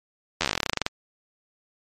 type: slowing click train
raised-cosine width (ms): 0.2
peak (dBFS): -5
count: 19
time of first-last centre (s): 0.41-0.864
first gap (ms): 11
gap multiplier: 1.09
effects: MP3 64 kbps